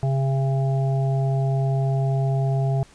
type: harmonic tone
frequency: 135 Hz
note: C#3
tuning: 45 cents flat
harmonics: 1 / 3 / 5 / 6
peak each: -19 / -32 / -30 / -37 dBFS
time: 0.03-2.83 s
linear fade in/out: 0 ms
effects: pink hiss -52 dBFS RMS until 2.94 s + resampled to 22050 Hz